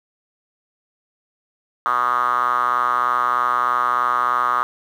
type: tone with band-pass filter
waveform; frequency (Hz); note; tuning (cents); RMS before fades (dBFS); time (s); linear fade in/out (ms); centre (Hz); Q
5% pulse; 123.2; B2; -4; -19; 1.86-4.63; 0; 1200; 7.8
effects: 8-bit